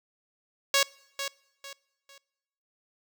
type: tone with echo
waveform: 5% pulse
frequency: 554 Hz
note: C#5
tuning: 1 cent flat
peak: -9 dBFS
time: 0.74-0.83 s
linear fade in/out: 2 ms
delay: 450 ms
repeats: 3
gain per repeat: -10 dB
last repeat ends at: 2.18 s
effects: noise-tail reverb RT60 1.0 s tail -24 dB re dry